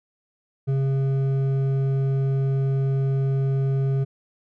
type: tone with hard clipping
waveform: sine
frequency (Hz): 135.5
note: C#3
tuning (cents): -39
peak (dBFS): -21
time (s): 0.67-4.05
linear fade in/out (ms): 20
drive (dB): 7
effects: none